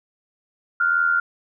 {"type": "tone pair together", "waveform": "sine", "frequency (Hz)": [1396.9, 1480], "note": ["F6", "F#6"], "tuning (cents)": [0, 0], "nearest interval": "minor second", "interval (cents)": 100, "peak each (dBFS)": [-17, -24], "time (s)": [0.8, 1.2], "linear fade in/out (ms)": 5, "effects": []}